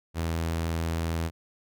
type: tone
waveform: sawtooth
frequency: 82.41 Hz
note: E2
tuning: in tune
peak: -23 dBFS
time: 0.14-1.31 s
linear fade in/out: 50 ms
effects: none